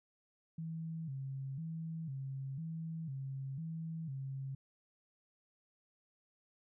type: tone with vibrato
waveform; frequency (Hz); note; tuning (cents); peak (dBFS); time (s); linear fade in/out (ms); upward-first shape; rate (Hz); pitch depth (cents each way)
sine; 148.2; D3; +16; -39; 0.58-4.55; 5; square; 1; 160
effects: none